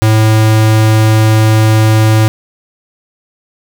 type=tone; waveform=square; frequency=109.4 Hz; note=A2; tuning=9 cents flat; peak=-6 dBFS; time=0.02-2.28 s; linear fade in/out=0 ms; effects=none